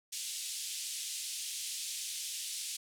white band-pass noise, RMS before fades -40 dBFS, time 0.12-2.77 s, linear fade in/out 10 ms, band 2800 to 9800 Hz, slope 24 dB/octave, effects none

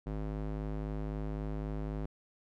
square tone with band-pass filter, 51.91 Hz, G#1, in tune, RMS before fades -37 dBFS, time 0.06-2.06 s, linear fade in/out 5 ms, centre 250 Hz, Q 0.5, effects none

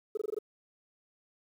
sine tone bursts, 425 Hz, G#4, 40 cents sharp, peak -28 dBFS, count 6, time 0.15-0.388 s, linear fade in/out 5 ms, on 23 ms, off 20 ms, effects tanh soft clip ceiling -27 dBFS + 10-bit

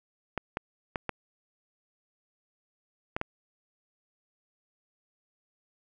clicks, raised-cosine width 0.5 ms, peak -15 dBFS, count 6, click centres 0.377 / 0.571 / 0.958 / 1.093 / 3.165 / 3.214 s, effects none

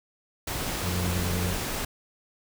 pink noise, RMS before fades -31 dBFS, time 0.47-1.85 s, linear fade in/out 5 ms
harmonic tone, 89.4 Hz, F2, 41 cents sharp, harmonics 1 / 2 / 4 / 5 / 6, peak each -28 / -31 / -43 / -42 / -47 dBFS, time 0.82-1.56 s, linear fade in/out 50 ms
effects none

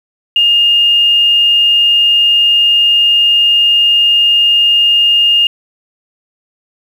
sine tone with quantisation, 2830 Hz, F7, 22 cents sharp, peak -6 dBFS, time 0.36-5.47 s, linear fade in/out 2 ms, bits 6, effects none

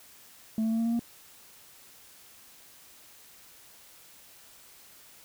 sine tone with pitch steps, 220.2 / 223 / 225.9 / 228.8 / 231.7 / 234.6 Hz, A3 / A3 / A3 / A#3 / A#3 / A#3, +2 / +23 / +46 / -32 / -10 / +11 cents, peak -22 dBFS, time 0.58-0.994 s, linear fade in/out 2 ms, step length 69 ms, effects tanh soft clip ceiling -24 dBFS + white hiss -54 dBFS RMS until 5.24 s

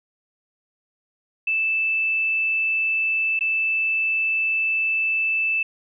sine tone with dropouts, 2637 Hz, E7, in tune, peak -19 dBFS, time 1.47-5.63 s, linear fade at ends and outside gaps 5 ms, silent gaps 3.392-3.408 s, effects none

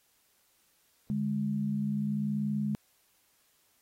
sine tone pair together, 147.04 / 207.7 Hz, D3 / G#3, +2 / 0 cents, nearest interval tritone, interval 598 cents, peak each -34 / -29 dBFS, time 1.1-2.75 s, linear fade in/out 0 ms, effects white hiss -69 dBFS RMS until 3.81 s + AAC 48 kbps

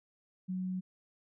sine tone, 185 Hz, F#3, in tune, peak -33 dBFS, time 0.48-0.81 s, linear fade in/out 20 ms, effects none

